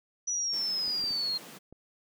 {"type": "linear sweep", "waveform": "sine", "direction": "down", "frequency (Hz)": [5920, 4186], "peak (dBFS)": -28, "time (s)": [0.27, 1.38], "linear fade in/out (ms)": 10}
{"type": "high-pass noise", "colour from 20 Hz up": "pink", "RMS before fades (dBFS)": -48, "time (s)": [0.52, 1.59], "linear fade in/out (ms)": 20, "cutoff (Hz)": 140, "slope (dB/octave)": 96}
{"type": "clicks", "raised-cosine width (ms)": 2, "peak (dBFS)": -36, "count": 4, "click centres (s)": [0.879, 1.04, 1.108, 1.726]}
{"effects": []}